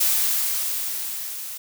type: noise with level ramp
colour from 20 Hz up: blue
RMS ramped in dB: -19 to -34 dBFS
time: 0-1.58 s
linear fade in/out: 10 ms
effects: none